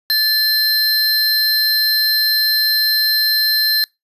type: tone pair together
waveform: square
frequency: 1741 / 4141 Hz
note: A6 / C8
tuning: -19 / -19 cents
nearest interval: octave + minor third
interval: 1500 cents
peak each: -21 / -14 dBFS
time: 0.1-3.84 s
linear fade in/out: 0 ms
effects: noise-tail reverb RT60 0.2 s tail -26 dB re dry + resampled to 32000 Hz